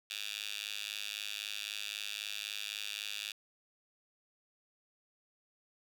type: tone with high-pass filter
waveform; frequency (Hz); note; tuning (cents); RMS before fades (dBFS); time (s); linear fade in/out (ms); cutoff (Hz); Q
10% pulse; 103.83; G#2; 0; -41; 0.1-3.32; 5; 3100; 3.3
effects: none